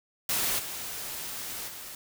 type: noise with level steps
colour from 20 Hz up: white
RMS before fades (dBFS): -28 / -37 / -42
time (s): 0.29-1.95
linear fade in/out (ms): 2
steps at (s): 0.58 / 1.67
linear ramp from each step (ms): 20
effects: none